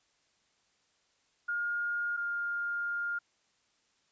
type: tone pair in turn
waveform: sine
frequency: 1420 / 1408.6 Hz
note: F6 / F6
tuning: +28 / +14 cents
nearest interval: unison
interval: 14 cents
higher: first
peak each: -30 / -31 dBFS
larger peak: first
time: 1.48-2.17 / 2.17-3.19 s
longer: second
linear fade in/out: 10 ms
effects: white hiss -72 dBFS RMS until 4.11 s + resampled to 16000 Hz